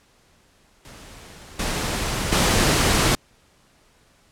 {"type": "noise with level steps", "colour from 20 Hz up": "pink", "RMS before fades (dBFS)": [-43, -25, -18], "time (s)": [0.85, 3.15], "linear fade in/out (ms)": 0, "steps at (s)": [1.59, 2.32], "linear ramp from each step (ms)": 5, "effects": ["pink hiss -58 dBFS RMS until 4.31 s", "low-pass 10000 Hz 12 dB/octave"]}